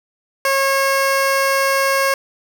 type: tone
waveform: 15% pulse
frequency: 544 Hz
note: C#5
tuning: 33 cents flat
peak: -8 dBFS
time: 0.45-2.14 s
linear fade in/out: 2 ms
effects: none